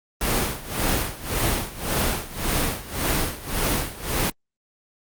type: noise with tremolo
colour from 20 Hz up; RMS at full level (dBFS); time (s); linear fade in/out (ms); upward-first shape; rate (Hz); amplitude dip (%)
pink; -21; 0.21-4.3; 2; sine; 1.8; 85
effects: Opus 32 kbps